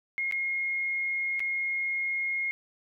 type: tone with dropouts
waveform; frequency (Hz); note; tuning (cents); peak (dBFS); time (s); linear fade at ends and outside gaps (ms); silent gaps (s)
sine; 2148; C7; +45; -27; 0.18-2.51; 0; 0.312-0.323 / 1.395-1.403
effects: none